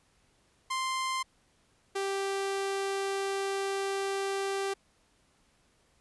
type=tone pair in turn; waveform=sawtooth; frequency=1046.5 / 392 Hz; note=C6 / G4; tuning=0 / 0 cents; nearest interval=octave + perfect fourth; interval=1700 cents; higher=first; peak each=-26 dBFS; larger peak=neither; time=0.7-1.23 / 1.95-4.74 s; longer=second; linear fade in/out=10 ms; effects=pink hiss -68 dBFS RMS until 6 s + resampled to 24000 Hz